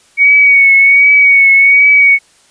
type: tone with vibrato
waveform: sine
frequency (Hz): 2237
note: C#7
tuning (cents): +15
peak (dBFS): -3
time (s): 0.17-2.19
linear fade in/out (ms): 50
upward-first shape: triangle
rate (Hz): 1.3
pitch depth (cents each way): 41
effects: white hiss -48 dBFS RMS until 2.5 s + resampled to 22050 Hz